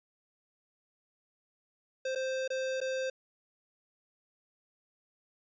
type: tone with dropouts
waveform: square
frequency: 523.3 Hz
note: C5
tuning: in tune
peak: -32 dBFS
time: 2.05-3.1 s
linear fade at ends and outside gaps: 5 ms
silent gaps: 2.151-2.157 / 2.478-2.502 / 2.804-2.813 s
effects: resampled to 16000 Hz